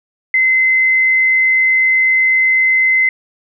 sine tone, 2056 Hz, C7, 31 cents flat, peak -9 dBFS, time 0.34-3.09 s, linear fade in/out 2 ms, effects none

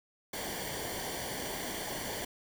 pink noise with comb filter, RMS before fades -38 dBFS, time 0.33-2.25 s, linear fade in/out 5 ms, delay 0.77 ms, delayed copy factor -0.7, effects none

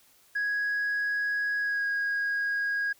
sine tone with pitch glide, 1661.2 to 1641.2 Hz, G#6 to G#6, 0 to -21 cents, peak -24 dBFS, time 0.35-2.93 s, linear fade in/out 10 ms, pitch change -21 cents, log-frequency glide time 1.6-1.86 s, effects tanh soft clip ceiling -24 dBFS + white hiss -61 dBFS RMS until 2.99 s

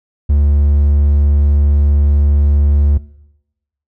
triangle tone, 72.3 Hz, D2, 27 cents flat, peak -6 dBFS, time 0.29-2.98 s, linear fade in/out 10 ms, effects noise-tail reverb RT60 0.9 s tail -20 dB re dry

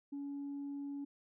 sine tone, 282.3 Hz, C#4, 32 cents sharp, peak -38 dBFS, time 0.12-1.05 s, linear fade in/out 10 ms, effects tanh soft clip ceiling -37 dBFS

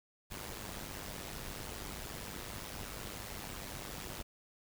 pink noise with amplitude modulation, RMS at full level -41 dBFS, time 0.3-4.23 s, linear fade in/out 20 ms, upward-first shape sine, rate 100 Hz, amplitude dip 75%, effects none

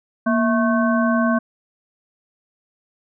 harmonic tone with a mistuned harmonic, 218.8 Hz, A3, 9 cents flat, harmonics 1 / 3 / 5 / 7, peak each -17 / -22 / -24 / -25 dBFS, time 0.26-1.39 s, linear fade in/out 10 ms, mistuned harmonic 1, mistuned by +120 cents, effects none

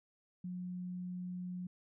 sine tone, 180.3 Hz, F#3, 45 cents flat, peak -39 dBFS, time 0.44-1.67 s, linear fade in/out 5 ms, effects none

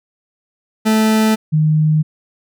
40% pulse / sine tone pair in turn, 218.6 / 154.57 Hz, A3 / D#3, -11 / -11 cents, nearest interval tritone, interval 600 cents, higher first, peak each -10 dBFS, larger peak neither, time 0.85-1.36 / 1.52-2.03 s, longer neither, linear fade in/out 20 ms, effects none

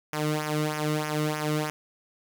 sawtooth tone with flanger, 152.2 Hz, D#3, 38 cents flat, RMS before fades -28 dBFS, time 0.13-1.7 s, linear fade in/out 0 ms, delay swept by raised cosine 0.24 to 1.24 ms, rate 3.2 Hz, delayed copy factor -0.75, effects none

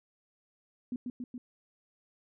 sine tone with echo, 246.9 Hz, B3, in tune, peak -32 dBFS, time 0.92-0.96 s, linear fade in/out 2 ms, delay 140 ms, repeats 3, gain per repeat -2 dB, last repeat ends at 1.38 s, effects none

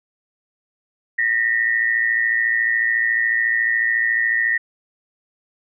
sine tone pair together, 1832 / 1946 Hz, A#6 / B6, -31 / -26 cents, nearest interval minor second, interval 105 cents, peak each -18 / -20 dBFS, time 1.18-4.58 s, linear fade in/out 10 ms, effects none

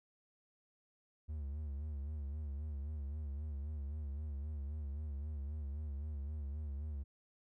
triangle tone with vibrato, 73 Hz, D2, 10 cents flat, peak -37 dBFS, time 1.28-7.04 s, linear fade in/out 20 ms, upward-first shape sine, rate 3.8 Hz, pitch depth 100 cents each way, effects none

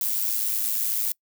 violet noise with amplitude modulation, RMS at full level -23 dBFS, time 0.01-1.12 s, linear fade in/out 2 ms, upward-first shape sine, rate 108 Hz, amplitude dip 55%, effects noise-tail reverb RT60 0.1 s tail -25 dB re dry

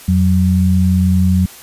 sine tone pair together, 87.31 / 185.13 Hz, F2 / F#3, 0 / +1 cents, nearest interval octave + minor second, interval 1301 cents, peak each -12 dBFS, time 0.08-1.46 s, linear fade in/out 5 ms, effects white hiss -37 dBFS RMS until 1.62 s + resampled to 32000 Hz

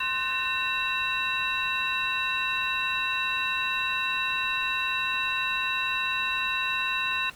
sine tone cluster, 1049 / 1509 / 1808 / 2696 / 3890 Hz, C6 / F#6 / A6 / E7 / B7, +4 / +34 / +47 / +38 / -27 cents, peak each -32 / -34 / -35 / -28 / -33 dBFS, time 0-7.3 s, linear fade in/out 5 ms, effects pink hiss -50 dBFS RMS until 7.35 s + Opus 24 kbps

